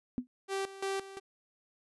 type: tone with exponential decay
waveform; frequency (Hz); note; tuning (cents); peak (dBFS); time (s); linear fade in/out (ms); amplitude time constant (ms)
sine; 249.2; B3; +16; -26; 0.18-0.27; 0; 18
type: tone with tremolo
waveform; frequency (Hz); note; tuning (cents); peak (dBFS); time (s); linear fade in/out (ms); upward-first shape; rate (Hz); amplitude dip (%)
sawtooth; 389.4; G4; -12; -28; 0.48-1.2; 50; square; 2.9; 80
effects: resampled to 24000 Hz